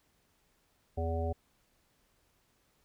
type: harmonic tone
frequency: 82.41 Hz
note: E2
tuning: in tune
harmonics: 1 / 3 / 5 / 7 / 9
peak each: -32 / -42 / -39 / -39 / -40 dBFS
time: 0.97-1.33 s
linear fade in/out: 10 ms
effects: pink hiss -72 dBFS RMS until 2.84 s